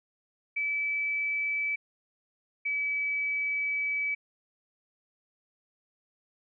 sine tone pair in turn, 2304 / 2291 Hz, D7 / D7, -34 / -44 cents, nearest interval unison, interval 10 cents, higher first, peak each -27 dBFS, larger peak neither, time 0.56-1.76 / 2.65-4.15 s, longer second, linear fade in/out 10 ms, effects none

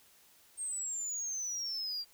sine exponential sweep, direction down, 8580 to 4700 Hz, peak -32 dBFS, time 0.57-2.05 s, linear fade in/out 50 ms, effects tanh soft clip ceiling -34 dBFS + white hiss -63 dBFS RMS until 2.13 s

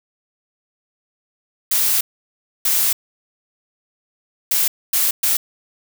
blue noise bursts at uneven times, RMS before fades -17 dBFS, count 5, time 1.71-2.01 / 2.65-2.93 / 4.51-4.68 / 4.93-5.11 / 5.23-5.37 s, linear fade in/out 5 ms, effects none

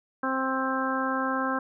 harmonic tone, 263.5 Hz, C4, 12 cents sharp, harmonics 1 / 2 / 3 / 4 / 5 / 6, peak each -30 / -33 / -35 / -31 / -32 / -33 dBFS, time 0.23-1.59 s, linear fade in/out 5 ms, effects none

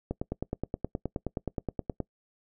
click train, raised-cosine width 2 ms, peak -17 dBFS, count 19, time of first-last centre 0.11-2.003 s, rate 9.51 Hz, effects noise-tail reverb RT60 0.1 s tail -23 dB re dry

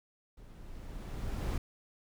brown noise with level ramp, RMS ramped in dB -53 to -31 dBFS, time 0.37-1.58 s, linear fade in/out 5 ms, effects none

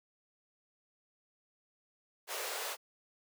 pink high-pass noise, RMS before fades -39 dBFS, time 2.27-2.77 s, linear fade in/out 50 ms, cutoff 420 Hz, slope 48 dB/octave, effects none

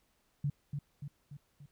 sine tone with echo, 143.4 Hz, D3, 41 cents flat, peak -29 dBFS, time 0.44-0.5 s, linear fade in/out 5 ms, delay 290 ms, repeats 4, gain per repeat -5 dB, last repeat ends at 1.66 s, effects pink hiss -74 dBFS RMS until 1.71 s

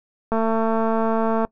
click train, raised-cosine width 1 ms, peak -9 dBFS, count 254, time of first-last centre 0.32-1.449 s, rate 224 Hz, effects noise-tail reverb RT60 0.1 s tail -22 dB re dry

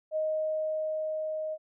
sine tone with level ramp, 624 Hz, D#5, 5 cents sharp, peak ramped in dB -26 to -31 dBFS, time 0.11-1.58 s, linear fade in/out 50 ms, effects none

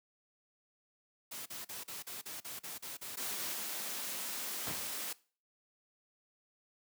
white noise bursts, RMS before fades -44 dBFS, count 12, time 1.31-3.539 s, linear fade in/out 10 ms, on 150 ms, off 39 ms
white high-pass noise, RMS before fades -40 dBFS, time 3.17-5.13 s, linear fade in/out 5 ms, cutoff 170 Hz, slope 48 dB/octave
pink noise with exponential decay, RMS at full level -37 dBFS, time 4.67-5.03 s, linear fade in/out 0 ms, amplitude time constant 77 ms
effects noise-tail reverb RT60 0.4 s tail -21 dB re dry + high-pass 100 Hz 12 dB/octave

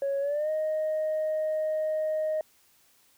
sine tone with pitch glide, 554.4 to 622.3 Hz, C#5 to D#5, 0 to 0 cents, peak -24 dBFS, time 0.02-2.41 s, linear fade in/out 2 ms, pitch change +200 cents, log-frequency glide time 0.2-0.5 s, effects tanh soft clip ceiling -23 dBFS + white hiss -63 dBFS RMS until 3.17 s

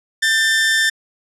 sawtooth tone pair together, 1576.3 / 1785 Hz, G6 / A6, +9 / +24 cents, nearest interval major second, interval 215 cents, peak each -22 / -10 dBFS, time 0.22-0.9 s, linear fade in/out 10 ms, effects low-pass 9000 Hz 12 dB/octave

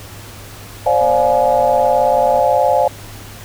sine chord, D half-diminished seventh, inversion third, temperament just, 528.6 / 587.3 / 704.8 / 845.8 Hz, C5 / D5 / F5 / Ab5, +18 / 0 / +16 / +31 cents, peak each -16 dBFS, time 0.86-2.88 s, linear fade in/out 5 ms
click train, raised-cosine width 1 ms, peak -21 dBFS, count 335, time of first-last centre 1.01-2.396 s, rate 241 Hz
effects added 102 Hz sine -36 dBFS peak until 3.44 s + pink hiss -36 dBFS RMS until 3.44 s

